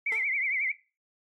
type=tone with vibrato; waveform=sine; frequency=2168 Hz; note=C#7; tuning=39 cents flat; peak=-26 dBFS; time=0.06-0.72 s; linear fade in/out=5 ms; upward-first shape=triangle; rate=11 Hz; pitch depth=150 cents each way
type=tone with exponential decay; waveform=20% pulse; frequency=443.6 Hz; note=A4; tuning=14 cents sharp; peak=-31 dBFS; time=0.12-0.31 s; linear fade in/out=1 ms; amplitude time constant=40 ms
effects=noise-tail reverb RT60 0.3 s tail -17 dB re dry + AAC 32 kbps